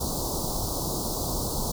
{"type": "band-stop noise", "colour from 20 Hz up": "pink", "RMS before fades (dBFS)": -29, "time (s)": [0, 1.72], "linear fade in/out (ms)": 10, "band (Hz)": [1100, 4100], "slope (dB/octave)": 48, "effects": []}